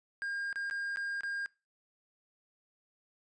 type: tone with dropouts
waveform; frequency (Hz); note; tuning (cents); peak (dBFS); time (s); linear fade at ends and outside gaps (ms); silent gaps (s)
triangle; 1612; G6; +48; -32; 0.22-1.46; 0; 0.528-0.558 / 0.699-0.71 / 0.96-0.971 / 1.208-1.234
effects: noise-tail reverb RT60 0.3 s tail -24 dB re dry + resampled to 22050 Hz